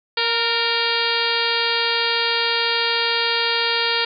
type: harmonic tone with a mistuned harmonic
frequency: 466.2 Hz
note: A#4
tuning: in tune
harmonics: 1 / 2 / 3 / 4 / 5 / 6 / 7 / 8 / 9 / 10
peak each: -27 / -27 / -27 / -27 / -27 / -27 / -27 / -27 / -27 / -27 dBFS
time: 0.17-4.05 s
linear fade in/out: 5 ms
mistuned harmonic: 4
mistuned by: -32 cents
effects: none